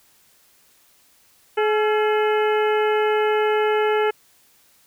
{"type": "harmonic tone with a mistuned harmonic", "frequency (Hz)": 425.9, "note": "G#4", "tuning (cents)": 44, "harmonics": [1, 2, 3, 4, 5, 6, 7], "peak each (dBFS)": [-18, -24, -28, -30, -32, -34, -35], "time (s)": [1.57, 4.11], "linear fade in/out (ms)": 10, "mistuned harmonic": 3, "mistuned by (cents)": 100, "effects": ["white hiss -57 dBFS RMS until 4.86 s"]}